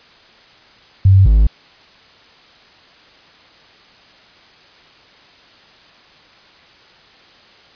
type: tone pair in turn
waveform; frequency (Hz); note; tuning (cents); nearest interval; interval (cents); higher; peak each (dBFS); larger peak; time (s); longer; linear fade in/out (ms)
sine / triangle; 96.2 / 52.76; G2 / G#1; -32 / +28; minor seventh; 1040; first; -5; neither; 1.05-1.26 / 1.26-1.47; neither; 5
effects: white hiss -46 dBFS RMS until 7.75 s + resampled to 11025 Hz